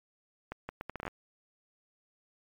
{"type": "accelerating click train", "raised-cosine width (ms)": 0.5, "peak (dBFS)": -22, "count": 10, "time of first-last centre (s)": [0.52, 1.079], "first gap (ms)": 170, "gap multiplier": 0.71, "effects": ["MP3 96 kbps"]}